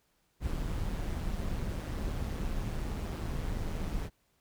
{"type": "noise with amplitude modulation", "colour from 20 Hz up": "brown", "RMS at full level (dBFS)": -32, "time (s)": [0.4, 4.1], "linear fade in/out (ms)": 50, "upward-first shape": "sine", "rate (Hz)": 159, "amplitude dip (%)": 50, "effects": ["pink hiss -73 dBFS RMS until 4.4 s"]}